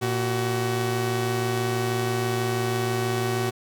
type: tone pair together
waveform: sawtooth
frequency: 116.54 / 375.8 Hz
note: A#2 / F#4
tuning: 0 / +27 cents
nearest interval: octave + minor sixth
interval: 2027 cents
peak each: -22 dBFS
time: 0.01-3.51 s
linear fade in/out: 20 ms
effects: none